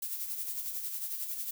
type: noise with tremolo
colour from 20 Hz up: violet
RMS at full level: -35 dBFS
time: 0.02-1.51 s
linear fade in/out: 5 ms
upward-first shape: sine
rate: 11 Hz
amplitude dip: 50%
effects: none